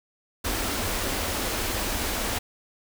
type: band-stop noise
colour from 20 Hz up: pink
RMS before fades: -28 dBFS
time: 0.44-2.39 s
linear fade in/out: 10 ms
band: 110 to 190 Hz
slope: 96 dB/octave
effects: none